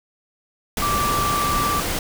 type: tone in noise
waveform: sine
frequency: 1169 Hz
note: D6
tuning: 8 cents flat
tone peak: -20 dBFS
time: 0.82-1.8 s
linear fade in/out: 2 ms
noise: pink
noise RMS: -24 dBFS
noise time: 0.77-1.99 s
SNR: +1 dB
effects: none